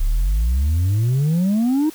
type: exponential sweep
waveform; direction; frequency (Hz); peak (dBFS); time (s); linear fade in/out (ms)
sine; up; 33.69 to 321.1; -12; 0-1.9; 10
effects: tanh soft clip ceiling -14 dBFS + white hiss -42 dBFS RMS until 1.94 s